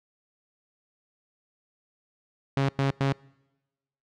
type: tone bursts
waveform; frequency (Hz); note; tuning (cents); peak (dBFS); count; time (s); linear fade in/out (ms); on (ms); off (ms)
sawtooth; 137.1; C#3; -19; -18; 3; 2.57-3.126; 2; 120; 98
effects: noise-tail reverb RT60 1.0 s tail -25 dB re dry + low-pass 4000 Hz 12 dB/octave